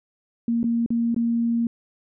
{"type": "tone with dropouts", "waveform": "sine", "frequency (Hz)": 233.1, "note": "A#3", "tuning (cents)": 0, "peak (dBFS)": -19, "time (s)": [0.48, 1.67], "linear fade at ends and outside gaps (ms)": 2, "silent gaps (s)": [[0.631, 0.641], [0.862, 0.904], [1.145, 1.163]], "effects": []}